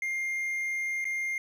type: tone with dropouts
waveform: triangle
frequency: 2114 Hz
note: C7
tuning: 17 cents sharp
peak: -27 dBFS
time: 0.02-1.38 s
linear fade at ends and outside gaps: 2 ms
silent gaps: 1.044-1.052 s
effects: none